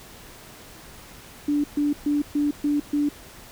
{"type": "tone bursts", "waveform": "sine", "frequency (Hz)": 292, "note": "D4", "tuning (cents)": -10, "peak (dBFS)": -19, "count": 6, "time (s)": [1.48, 3.09], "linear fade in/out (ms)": 5, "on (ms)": 160, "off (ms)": 130, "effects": ["pink hiss -45 dBFS RMS until 3.51 s"]}